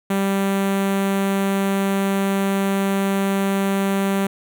sawtooth tone with notch filter, 196 Hz, G3, in tune, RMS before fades -20 dBFS, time 0.1-4.27 s, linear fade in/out 5 ms, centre 5000 Hz, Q 1.3, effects none

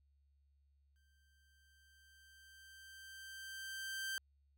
sawtooth tone with exponential growth, 1566 Hz, G6, 2 cents flat, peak -35 dBFS, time 0.96-4.18 s, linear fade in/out 0 ms, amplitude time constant 700 ms, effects added 70 Hz sine -70 dBFS peak until 4.57 s

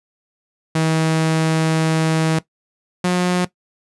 sawtooth tone pair in turn, 160 / 179.59 Hz, D#3 / F3, +49 / +49 cents, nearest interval major second, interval 200 cents, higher second, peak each -11 dBFS, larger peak neither, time 0.75-2.39 / 3.04-3.45 s, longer first, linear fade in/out 5 ms, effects noise-tail reverb RT60 0.1 s tail -17 dB re dry + resampled to 24000 Hz

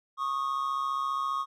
triangle tone pair together, 1101 / 1235.8 Hz, C#6 / D#6, -12 / -12 cents, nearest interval major second, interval 200 cents, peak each -28 / -30 dBFS, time 0.17-1.46 s, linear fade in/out 50 ms, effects none

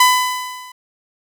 sawtooth tone with level ramp, 1003 Hz, B5, 26 cents sharp, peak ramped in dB -3 to -32 dBFS, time 0-0.72 s, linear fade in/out 5 ms, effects none

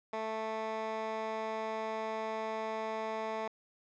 15% pulse tone with band-pass filter, 220 Hz, A3, in tune, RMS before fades -37 dBFS, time 0.13-3.48 s, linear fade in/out 5 ms, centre 1000 Hz, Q 0.89, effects resampled to 16000 Hz + 10-bit

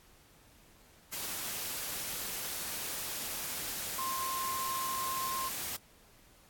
sine tone in noise, 1055 Hz, C6, 14 cents sharp, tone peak -34 dBFS, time 3.98-5.49 s, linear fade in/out 10 ms, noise white, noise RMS -38 dBFS, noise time 1.12-5.77 s, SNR +1 dB, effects pink hiss -61 dBFS RMS until 6.49 s + AAC 64 kbps

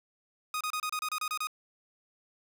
sawtooth tone bursts, 1244.5 Hz, D#6, in tune, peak -27 dBFS, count 10, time 0.54-1.471 s, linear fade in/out 2 ms, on 67 ms, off 29 ms, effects none

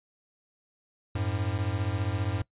square beating tone pair, 92.3 / 107.3 Hz, F#2 / A2, -4 / -43 cents, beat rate 15 Hz, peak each -31 dBFS, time 1.15-2.42 s, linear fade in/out 5 ms, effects noise-tail reverb RT60 0.1 s tail -21 dB re dry + resampled to 8000 Hz

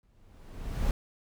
brown noise with exponential growth, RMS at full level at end -26 dBFS, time 0.03-0.91 s, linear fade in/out 1 ms, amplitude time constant 190 ms, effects none

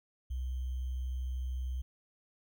sine tone with sample-and-hold, 63.6 Hz, C2, 48 cents flat, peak -33 dBFS, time 0.3-1.82 s, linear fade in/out 10 ms, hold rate 3150 Hz, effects none

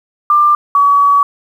sine tone pair in turn, 1189 / 1135.4 Hz, D6 / C#6, +21 / +41 cents, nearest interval minor second, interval 80 cents, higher first, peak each -6 dBFS, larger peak neither, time 0.3-0.55 / 0.75-1.23 s, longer second, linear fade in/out 2 ms, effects 7-bit

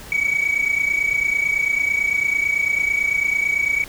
sine tone pair together, 2253 / 2282 Hz, C#7 / C#7, +28 / +50 cents, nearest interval unison, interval 22 cents, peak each -18 / -19 dBFS, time 0.12-3.84 s, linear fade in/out 2 ms, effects tanh soft clip ceiling -13 dBFS + pink hiss -39 dBFS RMS until 3.88 s

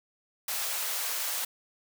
white high-pass noise, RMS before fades -32 dBFS, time 0.48-1.45 s, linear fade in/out 5 ms, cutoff 530 Hz, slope 24 dB/octave, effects none

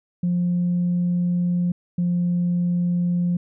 sine tone pair in turn, 176.3 / 175.59 Hz, F3 / F3, +17 / +10 cents, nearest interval unison, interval 7 cents, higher first, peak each -17 dBFS, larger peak neither, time 0.23-1.72 / 1.98-3.37 s, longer first, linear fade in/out 5 ms, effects tanh soft clip ceiling -15 dBFS

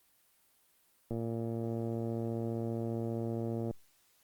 click train, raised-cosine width 2 ms, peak -24 dBFS, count 300, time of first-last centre 1.11-3.71 s, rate 115 Hz, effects white hiss -69 dBFS RMS until 4.23 s + Opus 32 kbps

